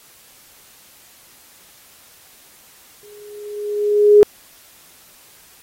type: tone with exponential growth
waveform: sine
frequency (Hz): 415.3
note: G#4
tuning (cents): 0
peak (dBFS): -3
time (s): 3.03-4.23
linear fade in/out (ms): 0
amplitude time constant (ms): 260
effects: white hiss -48 dBFS RMS until 5.62 s + AAC 48 kbps